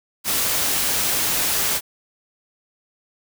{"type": "noise", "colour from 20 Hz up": "white", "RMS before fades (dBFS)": -21, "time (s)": [0.24, 1.81], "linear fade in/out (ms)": 50, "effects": []}